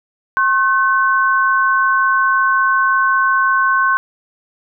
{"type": "tone pair together", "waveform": "sine", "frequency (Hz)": [1075.5, 1521], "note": ["C6", "F#6"], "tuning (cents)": [47, 47], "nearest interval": "tritone", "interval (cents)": 600, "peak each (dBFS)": -14, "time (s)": [0.37, 3.97], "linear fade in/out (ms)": 0, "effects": []}